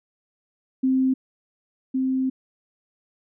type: tone pair in turn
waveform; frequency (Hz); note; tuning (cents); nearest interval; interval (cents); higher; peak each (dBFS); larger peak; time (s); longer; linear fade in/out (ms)
sine; 261.6 / 261.6; C4 / C4; 0 / 0; unison; 0; neither; -17 / -20; first; 0.83-1.14 / 1.94-2.3; second; 10
effects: none